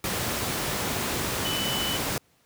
sine tone in noise, 2993 Hz, F#7, 19 cents sharp, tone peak -29 dBFS, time 1.45-1.97 s, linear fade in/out 2 ms, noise pink, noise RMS -28 dBFS, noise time 0.04-2.18 s, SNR -4 dB, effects pink hiss -64 dBFS RMS until 2.45 s + high-pass 80 Hz 12 dB/octave

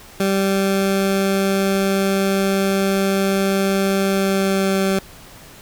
20% pulse tone with pitch glide, 194.8 to 193.01 Hz, G3 to G3, -11 to -27 cents, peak -11 dBFS, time 0.2-4.99 s, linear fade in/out 2 ms, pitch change -16 cents, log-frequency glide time 4.05-4.83 s, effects pink hiss -42 dBFS RMS until 5.61 s

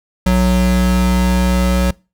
square tone pair together, 61.5 / 184.3 Hz, B1 / F#3, -7 / -7 cents, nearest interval octave + perfect fifth, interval 1900 cents, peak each -15 dBFS, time 0.26-1.91 s, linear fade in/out 5 ms, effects noise-tail reverb RT60 0.3 s tail -24 dB re dry

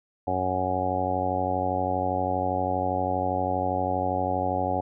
harmonic tone, 92.5 Hz, F#2, in tune, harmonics 1 / 2 / 3 / 4 / 5 / 6 / 7 / 8 / 9, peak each -33 / -37 / -33 / -37 / -36 / -31 / -36 / -28 / -31 dBFS, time 0.27-4.81 s, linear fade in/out 5 ms, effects none

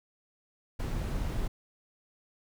brown noise, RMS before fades -32 dBFS, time 0.79-1.48 s, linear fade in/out 10 ms, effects none

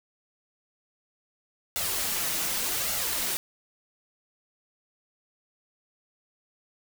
white noise with flanger, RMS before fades -29 dBFS, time 1.76-3.37 s, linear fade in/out 0 ms, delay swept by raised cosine 1.4 to 6.5 ms, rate 0.86 Hz, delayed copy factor +0.6, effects none

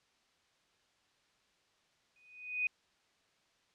sine tone with exponential growth, 2489 Hz, D#7, in tune, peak -27 dBFS, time 2.16-2.67 s, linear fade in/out 2 ms, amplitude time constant 110 ms, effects white hiss -72 dBFS RMS until 3.74 s + low-pass 5000 Hz 12 dB/octave

